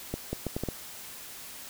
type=accelerating click train; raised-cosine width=2 ms; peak=-17 dBFS; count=6; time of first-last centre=0.14-0.687 s; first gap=190 ms; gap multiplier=0.72; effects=white hiss -44 dBFS RMS until 1.69 s